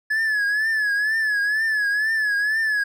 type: tone with vibrato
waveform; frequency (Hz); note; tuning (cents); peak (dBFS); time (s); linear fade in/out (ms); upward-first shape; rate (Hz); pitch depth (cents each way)
triangle; 1712; A6; -48; -17; 0.1-2.84; 10; triangle; 2.1; 94
effects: none